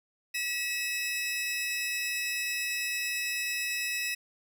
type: tone pair together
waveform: sawtooth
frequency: 1938 / 2587 Hz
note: B6 / E7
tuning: -33 / -33 cents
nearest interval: perfect fourth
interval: 500 cents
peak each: -32 / -28 dBFS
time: 0.34-4.15 s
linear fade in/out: 10 ms
effects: none